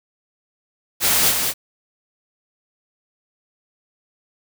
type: noise with echo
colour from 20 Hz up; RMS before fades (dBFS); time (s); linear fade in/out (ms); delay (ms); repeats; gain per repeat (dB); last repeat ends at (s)
white; -17; 1-1.34; 50; 200; 1; -4; 1.54
effects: none